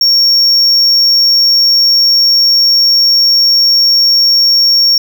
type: tone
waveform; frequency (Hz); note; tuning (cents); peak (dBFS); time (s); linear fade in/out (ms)
triangle; 5520; F8; -21; -4; 0.01-4.98; 2
effects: none